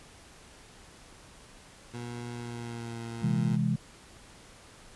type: tone with pitch glide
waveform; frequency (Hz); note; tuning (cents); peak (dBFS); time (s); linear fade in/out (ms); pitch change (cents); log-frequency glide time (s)
20% pulse; 120 to 115.85; B2 to A#2; -49 to -10; -32; 1.93-3.57; 20; -61; 2.33-3
type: chord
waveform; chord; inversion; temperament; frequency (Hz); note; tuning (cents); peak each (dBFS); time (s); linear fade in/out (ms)
sine; C augmented; none; equal; 130.81 / 164.81 / 207.7; C3 / E3 / G#3; 0 / 0 / 0; -29; 3.22-3.76; 10
effects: pink hiss -53 dBFS RMS until 4.95 s + resampled to 24000 Hz